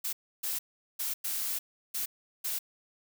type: noise bursts at uneven times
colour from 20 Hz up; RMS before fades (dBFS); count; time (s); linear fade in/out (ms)
blue; -33; 6; 0.04-0.13 / 0.43-0.59 / 0.99-1.14 / 1.24-1.59 / 1.94-2.06 / 2.44-2.59; 10
effects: none